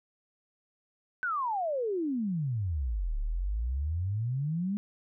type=exponential two-way sweep; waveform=sine; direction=down then up; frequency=1536 to 34.65 to 209.7 Hz; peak=-28 dBFS; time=1.23-4.77 s; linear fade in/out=0 ms; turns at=3.17 s; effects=none